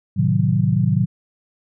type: chord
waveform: sine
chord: A diminished seventh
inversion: none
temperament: equal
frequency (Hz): 110 / 130.81 / 155.56 / 185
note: A2 / C3 / Eb3 / Gb3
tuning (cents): 0 / 0 / 0 / 0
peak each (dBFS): -20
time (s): 0.16-1.06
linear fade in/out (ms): 20
effects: none